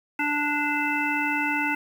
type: harmonic tone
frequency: 293.7 Hz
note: D4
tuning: in tune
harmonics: 1 / 3 / 5 / 7 / 9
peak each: -29 / -29 / -29 / -29 / -29 dBFS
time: 0.19-1.75 s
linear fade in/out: 5 ms
effects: 8-bit